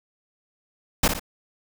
pink noise with echo, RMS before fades -18 dBFS, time 1.03-1.08 s, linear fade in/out 5 ms, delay 58 ms, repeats 2, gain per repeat -7 dB, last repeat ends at 1.196 s, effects none

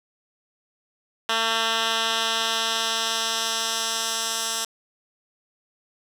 10% pulse tone with band-pass filter sweep, 225.8 Hz, A3, 45 cents sharp, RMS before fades -25 dBFS, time 1.29-4.65 s, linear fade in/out 5 ms, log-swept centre 2800 to 6900 Hz, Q 1.1, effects 7-bit

